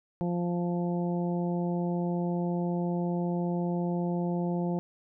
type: harmonic tone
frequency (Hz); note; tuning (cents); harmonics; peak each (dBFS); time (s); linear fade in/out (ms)
174.61; F3; 0; 1 / 2 / 3 / 4 / 5; -28 / -34 / -38 / -40 / -42; 0.21-4.79; 0
effects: none